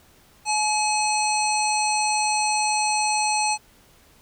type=harmonic tone; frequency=851 Hz; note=G#5; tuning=42 cents sharp; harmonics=1 / 3 / 5 / 7 / 9 / 10; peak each=-22 / -27 / -29 / -30 / -32 / -32 dBFS; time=0.45-3.58 s; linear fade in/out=50 ms; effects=pink hiss -55 dBFS RMS until 4.21 s